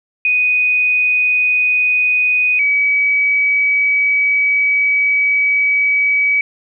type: tone pair in turn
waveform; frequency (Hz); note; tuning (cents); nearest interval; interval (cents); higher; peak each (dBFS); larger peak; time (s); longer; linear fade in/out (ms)
sine; 2489 / 2276; D#7 / C#7; 0 / +45; major second; 155; first; -11; neither; 0.25-2.59 / 2.59-6.41; second; 2
effects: none